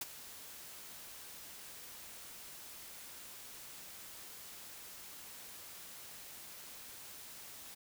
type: noise with ADSR envelope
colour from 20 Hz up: white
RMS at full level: -37 dBFS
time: 0.01-7.75 s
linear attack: 5 ms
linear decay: 26 ms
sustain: -14 dB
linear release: 14 ms
effects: none